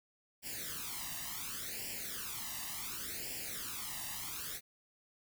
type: noise with flanger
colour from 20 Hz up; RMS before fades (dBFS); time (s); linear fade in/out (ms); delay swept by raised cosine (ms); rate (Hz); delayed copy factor
white; -42; 0.42-4.61; 50; 0.39 to 1.06; 0.69; +0.85
effects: none